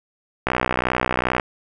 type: click train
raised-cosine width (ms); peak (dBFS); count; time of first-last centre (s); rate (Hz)
0.5; -3; 59; 0.47-1.398; 62.5
effects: none